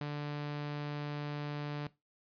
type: tone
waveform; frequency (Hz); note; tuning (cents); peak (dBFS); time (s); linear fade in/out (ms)
sawtooth; 146.83; D3; 0; -32; 0.01-1.87; 2
effects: noise-tail reverb RT60 0.2 s tail -18 dB re dry + resampled to 11025 Hz